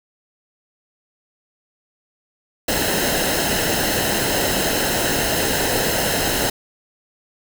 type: noise with comb filter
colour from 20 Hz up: pink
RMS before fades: -20 dBFS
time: 2.68-6.5 s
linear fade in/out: 5 ms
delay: 0.86 ms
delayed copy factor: -0.65
effects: none